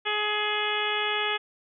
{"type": "harmonic tone", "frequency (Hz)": 420.6, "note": "G#4", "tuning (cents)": 22, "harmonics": [1, 2, 3, 4, 5, 6, 7, 8], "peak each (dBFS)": [-33, -33, -33, -33, -33, -33, -33, -33], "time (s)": [0.05, 1.38], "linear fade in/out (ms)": 20, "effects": []}